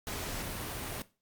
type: noise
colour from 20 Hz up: pink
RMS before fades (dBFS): -38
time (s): 0.07-1.02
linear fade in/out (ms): 0
effects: noise-tail reverb RT60 0.3 s tail -17 dB re dry + Opus 48 kbps